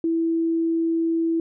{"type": "tone", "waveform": "sine", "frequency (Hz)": 329.6, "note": "E4", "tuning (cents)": 0, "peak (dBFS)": -19, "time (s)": [0.04, 1.4], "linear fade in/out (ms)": 2, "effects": []}